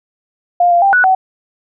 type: tone with pitch steps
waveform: sine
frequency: 704 / 693 / 789 / 1476 / 755 Hz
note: F5 / F5 / G5 / F#6 / F#5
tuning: +14 / -14 / +11 / -5 / +35 cents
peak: -7 dBFS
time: 0.6-1.15 s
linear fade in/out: 5 ms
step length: 110 ms
effects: none